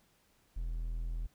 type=tone; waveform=triangle; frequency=41.2 Hz; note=E1; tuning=in tune; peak=-32 dBFS; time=0.56-1.27 s; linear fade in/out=10 ms; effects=pink hiss -70 dBFS RMS until 1.34 s